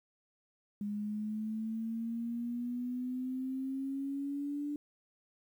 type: exponential sweep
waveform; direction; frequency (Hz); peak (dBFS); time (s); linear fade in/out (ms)
sine; up; 204.7 to 293.7; -34; 0.81-4.76; 2
effects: 11-bit